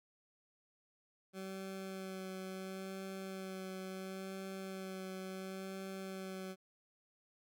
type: tone with vibrato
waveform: 20% pulse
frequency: 190.1 Hz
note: F#3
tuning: 47 cents sharp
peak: -38 dBFS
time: 1.33-6.56 s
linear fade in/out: 50 ms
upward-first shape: sine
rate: 0.72 Hz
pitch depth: 16 cents each way
effects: none